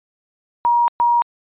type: tone bursts at uneven times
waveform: sine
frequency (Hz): 951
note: A#5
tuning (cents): +34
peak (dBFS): -12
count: 2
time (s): 0.65-0.88 / 1-1.22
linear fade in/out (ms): 0
effects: resampled to 8000 Hz